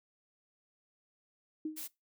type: tone with exponential decay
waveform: sine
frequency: 311.1 Hz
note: D#4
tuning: in tune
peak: -31 dBFS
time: 1.65-1.87 s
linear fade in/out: 5 ms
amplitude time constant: 46 ms
type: noise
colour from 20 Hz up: blue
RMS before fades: -42 dBFS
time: 1.76-1.88 s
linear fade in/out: 20 ms
effects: noise-tail reverb RT60 0.2 s tail -21 dB re dry